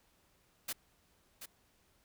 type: noise with echo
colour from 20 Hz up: white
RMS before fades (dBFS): -38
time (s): 0.68-0.73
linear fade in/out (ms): 10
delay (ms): 730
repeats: 1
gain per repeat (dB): -9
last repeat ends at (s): 1.46
effects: pink hiss -71 dBFS RMS until 2.04 s